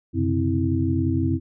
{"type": "tone cluster", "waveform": "sine", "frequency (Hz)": [91.5, 128.7, 140.3, 259.8, 326], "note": ["F#2", "C3", "C#3", "C4", "E4"], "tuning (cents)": [-19, -28, 21, -12, -19], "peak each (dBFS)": [-23, -28, -31, -25, -25], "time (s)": [0.13, 1.4], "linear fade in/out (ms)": 50, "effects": []}